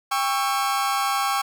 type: chord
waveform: 40% pulse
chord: C# diminished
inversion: second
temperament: just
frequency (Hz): 798.3 / 1108.7 / 1330.5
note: G5 / C#6 / E6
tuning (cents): +31 / 0 / +16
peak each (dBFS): -24 / -24 / -27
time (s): 0.11-1.42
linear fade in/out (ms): 10
effects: none